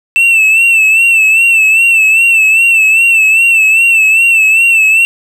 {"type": "tone with vibrato", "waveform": "triangle", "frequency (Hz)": 2663, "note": "E7", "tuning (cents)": 17, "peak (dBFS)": -3, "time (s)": [0.16, 5.05], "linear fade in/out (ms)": 0, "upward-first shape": "sine", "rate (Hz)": 2.5, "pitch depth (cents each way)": 59, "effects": []}